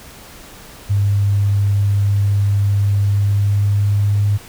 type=tone with pitch glide; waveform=sine; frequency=100.7 to 102.28 Hz; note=G2 to G#2; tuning=+47 to -26 cents; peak=-12 dBFS; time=0.89-4.38 s; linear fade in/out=20 ms; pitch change=+27 cents; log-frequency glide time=3.04-4.24 s; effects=pink hiss -39 dBFS RMS until 4.48 s